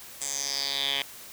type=tone with band-pass filter sweep; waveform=10% pulse; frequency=138.8 Hz; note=C#3; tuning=3 cents sharp; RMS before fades=-30 dBFS; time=0.21-1.02 s; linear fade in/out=2 ms; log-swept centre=7700 to 2900 Hz; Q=4.9; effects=white hiss -45 dBFS RMS until 1.32 s